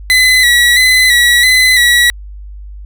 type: tone with vibrato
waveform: 30% pulse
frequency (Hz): 1975.5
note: B6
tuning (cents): 0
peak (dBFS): -3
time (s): 0.1-2.1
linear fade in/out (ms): 0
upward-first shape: square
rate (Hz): 1.5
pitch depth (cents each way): 39
effects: added 50 Hz sine -26 dBFS peak until 2.85 s